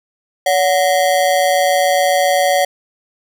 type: ring-modulated tone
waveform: square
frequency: 652 Hz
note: E5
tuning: 19 cents flat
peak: -9 dBFS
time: 0.46-2.65 s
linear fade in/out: 5 ms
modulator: 83.6 Hz
effects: none